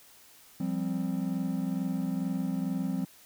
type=chord; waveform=triangle; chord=F suspended second; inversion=none; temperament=equal with one note detuned; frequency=174.61 / 196.79 / 261.6 Hz; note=F3 / G3 / C4; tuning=0 / +7 / 0 cents; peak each=-31 dBFS; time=0.6-3.05 s; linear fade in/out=5 ms; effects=white hiss -56 dBFS RMS until 3.25 s